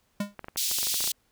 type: tone with exponential decay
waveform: square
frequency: 203.5 Hz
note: G#3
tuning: 35 cents flat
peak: -24 dBFS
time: 0.2-0.35 s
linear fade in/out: 5 ms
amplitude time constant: 32 ms
type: clicks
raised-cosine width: 0.5 ms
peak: -23 dBFS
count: 12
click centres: 0.393 / 0.444 / 0.484 / 0.56 / 0.714 / 0.786 / 0.83 / 0.87 / 0.942 / 1.006 / 1.041 / 1.076 s
type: high-pass noise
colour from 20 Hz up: pink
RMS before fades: -28 dBFS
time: 0.57-1.12 s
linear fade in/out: 5 ms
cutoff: 3500 Hz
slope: 24 dB/octave
effects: pink hiss -69 dBFS RMS until 1.31 s